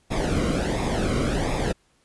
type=noise with flanger; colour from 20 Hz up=brown; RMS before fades=-24 dBFS; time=0.1-1.73 s; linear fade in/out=20 ms; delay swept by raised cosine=0.67 to 1.17 ms; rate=1.4 Hz; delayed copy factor=-0.7; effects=pink hiss -64 dBFS RMS until 2.04 s + resampled to 24000 Hz